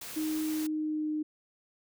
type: noise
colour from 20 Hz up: white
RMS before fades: -42 dBFS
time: 0.01-0.67 s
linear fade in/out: 5 ms
type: tone with pitch glide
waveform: sine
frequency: 311.1 to 305.8 Hz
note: D#4 to D#4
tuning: 0 to -30 cents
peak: -29 dBFS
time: 0.16-1.23 s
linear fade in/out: 10 ms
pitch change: -30 cents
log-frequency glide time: 0.47-1.12 s
effects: none